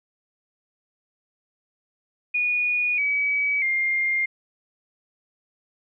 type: tone with pitch steps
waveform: sine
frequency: 2456 / 2278 / 2114 Hz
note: D#7 / C#7 / C7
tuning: -23 / +47 / +17 cents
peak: -20 dBFS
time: 2.34-4.26 s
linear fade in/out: 10 ms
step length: 640 ms
effects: none